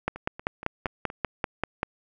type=two click trains; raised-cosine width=0.5 ms; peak=-23 / -10 dBFS; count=5 / 10; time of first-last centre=0.16-1.101 / 0.08-1.831 s; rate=4.25 / 5.14 Hz; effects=none